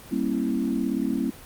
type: chord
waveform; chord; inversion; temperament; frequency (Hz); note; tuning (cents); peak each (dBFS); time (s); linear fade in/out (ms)
sine; G diminished seventh; none; equal with one note detuned; 196 / 233.1 / 271.3 / 329.6; G3 / Bb3 / Db4 / Fb4; 0 / 0 / -37 / 0; -30 / -27 / -27 / -30; 0.11-1.31; 10
effects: pink hiss -45 dBFS RMS until 1.45 s + Opus 32 kbps